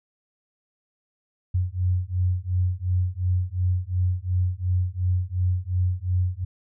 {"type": "beating tone pair", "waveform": "sine", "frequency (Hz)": [89.6, 92.4], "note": ["F2", "F#2"], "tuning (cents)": [45, -2], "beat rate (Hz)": 2.8, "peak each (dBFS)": -24, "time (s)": [1.54, 6.45], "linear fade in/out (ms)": 10, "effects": []}